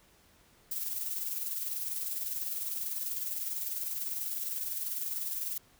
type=noise with tremolo; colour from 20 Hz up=violet; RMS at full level=-34 dBFS; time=0.71-5.58 s; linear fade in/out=5 ms; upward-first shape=square; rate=20 Hz; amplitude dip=40%; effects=pink hiss -63 dBFS RMS until 5.79 s